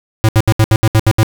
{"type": "tone bursts", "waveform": "square", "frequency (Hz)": 110, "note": "A2", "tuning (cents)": 0, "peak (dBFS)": -7, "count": 9, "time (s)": [0.24, 1.231], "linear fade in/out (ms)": 0, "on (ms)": 47, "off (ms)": 71, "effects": []}